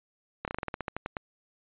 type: slowing click train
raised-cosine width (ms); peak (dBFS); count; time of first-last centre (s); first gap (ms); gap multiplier
0.5; -17; 13; 0.45-1.168; 28; 1.13
effects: resampled to 8000 Hz